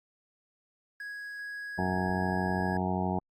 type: tone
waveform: triangle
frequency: 1661.2 Hz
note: G#6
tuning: in tune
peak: -35 dBFS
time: 1-2.77 s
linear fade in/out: 2 ms
type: harmonic tone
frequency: 92.5 Hz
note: F#2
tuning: in tune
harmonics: 1 / 2 / 3 / 4 / 5 / 7 / 8 / 9 / 10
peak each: -36 / -31 / -39 / -37 / -42 / -39 / -37 / -36 / -40 dBFS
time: 1.78-3.19 s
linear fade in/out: 5 ms
effects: Opus 24 kbps